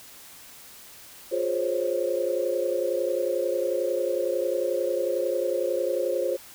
sine chord, Db major seventh, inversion first, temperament equal with one note detuned, 353.9 / 415.3 / 523.3 / 554.4 Hz, F4 / Ab4 / C5 / Db5, +23 / 0 / 0 / 0 cents, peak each -30 / -32 / -26 / -30 dBFS, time 1.31-6.37 s, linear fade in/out 20 ms, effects white hiss -47 dBFS RMS until 6.54 s

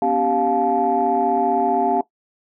sine tone cluster, 245.7 / 281.1 / 391.4 / 705 / 864 Hz, B3 / C#4 / G4 / F5 / A5, -9 / +24 / -3 / +16 / -32 cents, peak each -26 / -25 / -23 / -19 / -22 dBFS, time 0.02-2.01 s, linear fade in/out 2 ms, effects noise-tail reverb RT60 0.1 s tail -17 dB re dry + tanh soft clip ceiling -6 dBFS

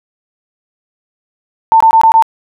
sine tone bursts, 896 Hz, A5, 31 cents sharp, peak -3 dBFS, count 5, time 1.72-2.224 s, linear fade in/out 0 ms, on 84 ms, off 21 ms, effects none

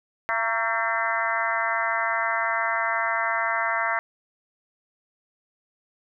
harmonic tone with a mistuned harmonic, 225.8 Hz, A3, 45 cents sharp, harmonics 3 / 4 / 5 / 6 / 7 / 8 / 9, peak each -30 / -30 / -30 / -30 / -30 / -30 / -30 dBFS, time 0.29-3.99 s, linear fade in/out 0 ms, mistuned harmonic 4, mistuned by +43 cents, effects none

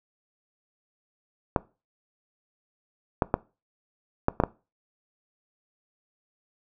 clicks, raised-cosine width 1 ms, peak -6 dBFS, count 6, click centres 1.562 / 3.222 / 3.341 / 4.284 / 4.401 / 4.437 s, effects noise-tail reverb RT60 0.3 s tail -21 dB re dry

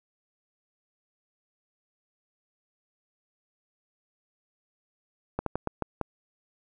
slowing click train, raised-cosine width 1 ms, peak -14 dBFS, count 6, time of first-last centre 5.39-6.013 s, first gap 73 ms, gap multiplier 1.27, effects none

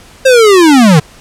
square linear sweep, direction down, 538 to 141 Hz, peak -3 dBFS, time 0.25-1 s, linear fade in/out 10 ms, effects pink hiss -38 dBFS RMS until 1.2 s + low-pass 10000 Hz 12 dB/octave

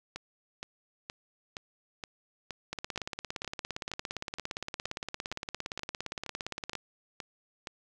two click trains, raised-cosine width 0.2 ms, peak -21 / -18 dBFS, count 17 / 71, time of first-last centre 0.16-7.672 / 2.73-6.753 s, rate 2.13 / 17.4 Hz, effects none

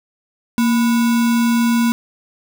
sine tone with sample-and-hold, 233.1 Hz, A#3, in tune, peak -12 dBFS, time 0.58-1.92 s, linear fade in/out 0 ms, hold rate 1225 Hz, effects none

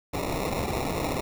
blue noise with sample-and-hold, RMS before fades -29 dBFS, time 0.13-1.21 s, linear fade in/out 10 ms, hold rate 1575 Hz, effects none

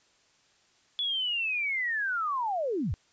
sine linear sweep, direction down, 3437 to 59.5 Hz, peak -27 dBFS, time 0.99-2.94 s, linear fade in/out 0 ms, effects white hiss -65 dBFS RMS until 3.12 s + resampled to 16000 Hz

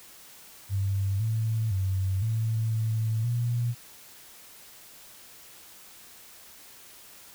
sine tone with pitch steps, 98.1 / 111.2 / 95.2 / 111.7 / 111.1 / 119.6 Hz, G2 / A2 / F#2 / A2 / A2 / A#2, +2 / +19 / +50 / +27 / +17 / +45 cents, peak -24 dBFS, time 0.69-3.75 s, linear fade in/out 50 ms, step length 510 ms, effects white hiss -50 dBFS RMS until 7.34 s

